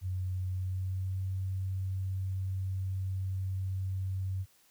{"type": "tone with pitch glide", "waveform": "sine", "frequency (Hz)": [92.5, 94.77], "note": ["F#2", "F#2"], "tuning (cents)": [0, 42], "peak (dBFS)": -31, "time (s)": [0.01, 4.46], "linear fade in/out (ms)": 50, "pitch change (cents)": 42, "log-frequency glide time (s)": [0.49, 1.23], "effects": ["white hiss -65 dBFS RMS until 4.7 s"]}